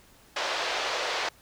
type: band-pass noise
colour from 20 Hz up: pink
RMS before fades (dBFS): -30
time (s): 0.36-1.29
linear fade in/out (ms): 5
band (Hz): 500 to 5300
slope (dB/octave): 24
effects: pink hiss -57 dBFS RMS until 1.41 s